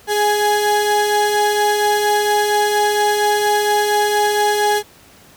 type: tone pair together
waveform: 35% pulse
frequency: 415.3 / 834.9 Hz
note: G#4 / G#5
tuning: 0 / +9 cents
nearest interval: octave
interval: 1209 cents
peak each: -15 dBFS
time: 0.07-4.83 s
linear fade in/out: 50 ms
effects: pink hiss -46 dBFS RMS until 5.36 s + high-pass 60 Hz 12 dB/octave